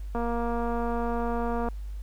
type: click train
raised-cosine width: 1 ms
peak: -18 dBFS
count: 362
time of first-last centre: 0.15-1.686 s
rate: 235 Hz
effects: added 50 Hz sine -33 dBFS peak until 2.02 s + pink hiss -60 dBFS RMS until 2.02 s